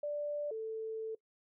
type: tone pair in turn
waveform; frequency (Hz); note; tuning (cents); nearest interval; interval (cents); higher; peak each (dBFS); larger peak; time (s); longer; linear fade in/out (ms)
sine; 587.3 / 442.5; D5 / A4; 0 / +10; perfect fourth; 490; first; -34 / -36; first; 0.03-0.51 / 0.51-1.15; second; 5
effects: noise-tail reverb RT60 0.1 s tail -21 dB re dry

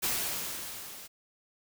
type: noise with level ramp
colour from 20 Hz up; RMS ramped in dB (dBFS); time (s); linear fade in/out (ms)
white; -29 to -47; 0.02-1.08; 20
effects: none

